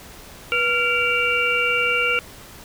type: harmonic tone with a mistuned harmonic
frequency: 462.5 Hz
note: A#4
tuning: 14 cents flat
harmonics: 1 / 3 / 5 / 6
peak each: -26 / -23 / -22 / -22 dBFS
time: 0.52-2.19 s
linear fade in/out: 0 ms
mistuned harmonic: 1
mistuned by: +93 cents
effects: pink hiss -42 dBFS RMS until 2.64 s